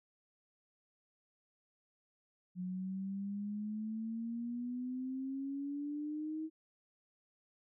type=exponential sweep; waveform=sine; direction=up; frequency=180 to 318.7 Hz; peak=-37 dBFS; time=2.55-6.5 s; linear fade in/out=50 ms; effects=none